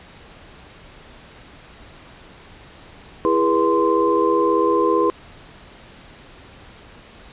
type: tone cluster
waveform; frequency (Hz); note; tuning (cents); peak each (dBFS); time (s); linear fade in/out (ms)
sine; 332.9 / 411 / 486.1 / 1039; E4 / G#4 / B4 / C6; +17 / -18 / -28 / -12; -20; 3.25-5.1; 0
effects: pink hiss -44 dBFS RMS until 7.32 s + resampled to 8000 Hz